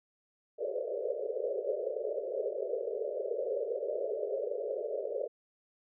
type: band-pass noise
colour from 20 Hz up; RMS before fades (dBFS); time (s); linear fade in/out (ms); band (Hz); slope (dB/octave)
pink; -35; 0.58-5.28; 20; 400 to 610; 96
effects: none